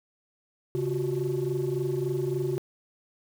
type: tone cluster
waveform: sine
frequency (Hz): 138.1 / 355.1 / 378.6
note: C#3 / F4 / F#4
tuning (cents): -6 / +29 / +40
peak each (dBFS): -29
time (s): 0.75-2.58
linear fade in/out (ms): 0
effects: tanh soft clip ceiling -20 dBFS + 8-bit